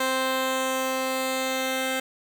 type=tone pair together; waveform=10% pulse; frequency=261.6 / 523.3 Hz; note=C4 / C5; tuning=0 / 0 cents; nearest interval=octave; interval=1200 cents; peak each=-19 dBFS; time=0-2 s; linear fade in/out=5 ms; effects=none